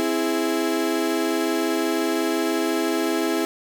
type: chord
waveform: 35% pulse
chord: C augmented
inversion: none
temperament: equal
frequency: 261.6 / 329.6 / 415.3 Hz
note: C4 / E4 / G#4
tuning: 0 / 0 / 0 cents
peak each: -26 / -21 / -25 dBFS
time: 0-3.45 s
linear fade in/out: 0 ms
effects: none